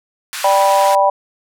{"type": "band-pass noise", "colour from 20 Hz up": "pink", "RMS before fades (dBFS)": -26, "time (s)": [0.33, 0.95], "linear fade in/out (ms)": 0, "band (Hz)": [1200, 13000], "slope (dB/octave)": 24}
{"type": "chord", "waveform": "sine", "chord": "G major", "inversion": "second", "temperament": "just", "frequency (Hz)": [588, 784, 980], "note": ["D5", "G5", "B5"], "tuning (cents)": [2, 0, -14], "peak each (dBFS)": -14, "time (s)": [0.44, 1.1], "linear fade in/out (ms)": 5}
{"effects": []}